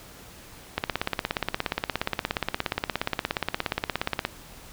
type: click train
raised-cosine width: 0.3 ms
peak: -8 dBFS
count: 60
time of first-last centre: 0.78-4.251 s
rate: 17 Hz
effects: pink hiss -47 dBFS RMS until 4.72 s